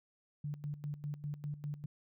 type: tone with tremolo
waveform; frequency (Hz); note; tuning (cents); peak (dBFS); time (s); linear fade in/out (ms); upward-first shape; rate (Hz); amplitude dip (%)
sine; 146.83; D3; 0; -36; 0.44-1.86; 5; square; 5; 75
effects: none